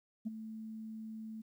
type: tone with ADSR envelope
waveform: sine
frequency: 220 Hz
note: A3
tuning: in tune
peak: -31 dBFS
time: 0.25-1.42 s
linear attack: 20 ms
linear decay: 19 ms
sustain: -11 dB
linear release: 12 ms
effects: tanh soft clip ceiling -30 dBFS + 12-bit